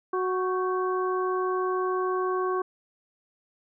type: harmonic tone with a mistuned harmonic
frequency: 370 Hz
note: F#4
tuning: in tune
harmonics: 1 / 2 / 3 / 4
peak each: -26 / -36 / -29 / -40 dBFS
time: 0.13-2.62 s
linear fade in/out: 5 ms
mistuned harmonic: 4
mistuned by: +73 cents
effects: none